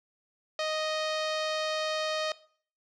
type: tone with low-pass filter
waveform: sawtooth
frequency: 622.3 Hz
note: D#5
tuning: in tune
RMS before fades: -31 dBFS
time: 0.59-2.32 s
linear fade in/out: 2 ms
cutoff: 4600 Hz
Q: 2.1
effects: noise-tail reverb RT60 0.5 s tail -19 dB re dry